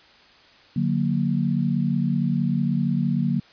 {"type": "chord", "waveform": "sine", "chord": "D augmented", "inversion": "none", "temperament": "equal with one note detuned", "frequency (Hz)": [146.83, 182.45, 233.1], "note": ["D3", "F#3", "A#3"], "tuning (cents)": [0, -24, 0], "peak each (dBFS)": -24, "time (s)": [0.76, 3.4], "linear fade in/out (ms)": 5, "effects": ["white hiss -52 dBFS RMS until 3.52 s", "resampled to 11025 Hz"]}